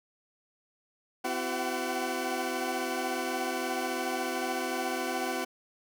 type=tone cluster; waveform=20% pulse; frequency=255.2 / 337.7 / 381.4 / 749 Hz; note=C4 / E4 / G4 / F#5; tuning=-43 / +42 / -47 / +21 cents; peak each=-31 dBFS; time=1.24-5.45 s; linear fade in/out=10 ms; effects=none